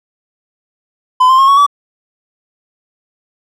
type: tone with pitch steps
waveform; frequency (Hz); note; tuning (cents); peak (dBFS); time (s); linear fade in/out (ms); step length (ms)
triangle; 1015 / 1046.6 / 1079.1 / 1112.6 / 1147.2; B5 / C6 / C#6 / C#6 / D6; +47 / 0 / -47 / +6 / -41; -3; 1.2-1.665; 10; 93
effects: none